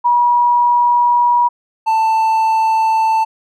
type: tone pair in turn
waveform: sine / triangle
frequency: 964 / 886.8 Hz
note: B5 / A5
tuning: -42 / +13 cents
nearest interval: minor second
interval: 145 cents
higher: first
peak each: -9 dBFS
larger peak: neither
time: 0.04-1.49 / 1.86-3.25 s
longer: first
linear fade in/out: 20 ms
effects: none